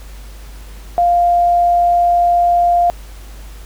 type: tone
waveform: sine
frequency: 698.5 Hz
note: F5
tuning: in tune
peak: -9 dBFS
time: 0.98-2.9 s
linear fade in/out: 0 ms
effects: added 50 Hz sine -31 dBFS peak until 3.65 s + pink hiss -42 dBFS RMS until 3.65 s